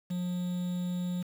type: tone with quantisation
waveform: triangle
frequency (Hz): 178.6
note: F3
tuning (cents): +39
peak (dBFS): -28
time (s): 0.1-1.23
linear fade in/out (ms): 10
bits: 8
effects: none